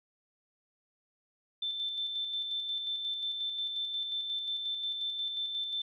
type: tone with tremolo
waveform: sine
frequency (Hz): 3544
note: A7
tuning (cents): +12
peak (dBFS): -31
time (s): 1.62-5.82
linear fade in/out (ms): 5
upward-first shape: square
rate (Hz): 5.6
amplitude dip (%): 35
effects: none

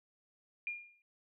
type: tone with exponential decay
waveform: sine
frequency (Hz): 2412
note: D7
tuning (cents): +46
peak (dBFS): -33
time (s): 0.67-1.02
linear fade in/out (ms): 1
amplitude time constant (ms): 75
effects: none

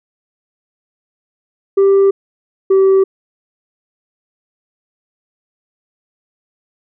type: tone pair in turn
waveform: sine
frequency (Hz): 392.7 / 385.3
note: G4 / G4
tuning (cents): +3 / -30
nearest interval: unison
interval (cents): 33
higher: first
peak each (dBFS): -4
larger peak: neither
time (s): 1.77-2.11 / 2.7-3.04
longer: neither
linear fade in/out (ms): 10
effects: tanh soft clip ceiling -6 dBFS

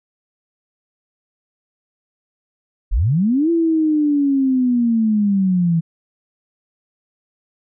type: linear two-way sweep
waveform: sine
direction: up then down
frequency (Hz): 30.62 to 338.5 to 161.9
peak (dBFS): -13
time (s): 2.91-5.81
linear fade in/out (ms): 20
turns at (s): 3.5
effects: none

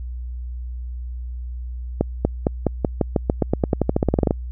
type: accelerating click train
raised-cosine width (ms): 2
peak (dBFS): -3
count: 22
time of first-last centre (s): 2.01-4.309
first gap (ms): 240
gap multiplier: 0.91
effects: added 61 Hz sine -27 dBFS peak until 4.51 s

